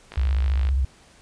click train, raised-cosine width 0.3 ms, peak -21 dBFS, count 31, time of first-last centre 0.12-0.689 s, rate 52.7 Hz
sine tone with vibrato, 66.9 Hz, C2, 39 cents sharp, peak -18 dBFS, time 0.17-0.85 s, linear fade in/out 5 ms, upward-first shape square, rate 15 Hz, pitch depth 92 cents each way
effects pink hiss -53 dBFS RMS until 1.21 s + resampled to 22050 Hz

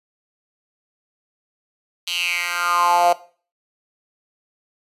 10% pulse tone with high-pass filter sweep, 174.8 Hz, F3, 2 cents sharp, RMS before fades -19 dBFS, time 2.07-3.13 s, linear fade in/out 5 ms, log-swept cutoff 3400 to 640 Hz, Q 5.5, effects noise-tail reverb RT60 0.4 s tail -17 dB re dry + resampled to 32000 Hz

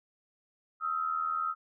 sine tone pair together, 1269 / 1349.1 Hz, D#6 / E6, +34 / +40 cents, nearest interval minor second, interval 106 cents, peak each -31 / -33 dBFS, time 0.8-1.55 s, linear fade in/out 50 ms, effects none

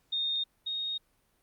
sine tone pair in turn, 3677 / 3724 Hz, A#7 / A#7, -24 / -2 cents, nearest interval unison, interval 22 cents, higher second, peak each -28 / -31 dBFS, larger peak first, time 0.12-0.44 / 0.66-0.98 s, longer neither, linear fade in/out 10 ms, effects pink hiss -71 dBFS RMS until 1.42 s + Opus 48 kbps

